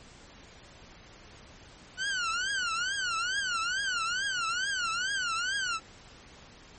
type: tone with vibrato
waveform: sawtooth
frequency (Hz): 1465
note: F#6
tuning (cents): -18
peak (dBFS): -25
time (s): 1.97-5.8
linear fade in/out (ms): 50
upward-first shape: triangle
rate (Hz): 2.3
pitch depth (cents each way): 210
effects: pink hiss -52 dBFS RMS until 6.78 s + MP3 32 kbps